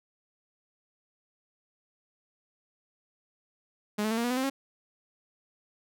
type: tone with pitch steps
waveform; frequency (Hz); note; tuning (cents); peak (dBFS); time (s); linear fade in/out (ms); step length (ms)
sawtooth; 209.1 / 217.1 / 225.4 / 234 / 243 / 252.3 / 261.9 / 272; G#3 / A3 / A3 / A#3 / B3 / B3 / C4 / C#4; +12 / -23 / +42 / +7 / -28 / +37 / +2 / -33; -23; 3.98-4.5; 10; 65
effects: none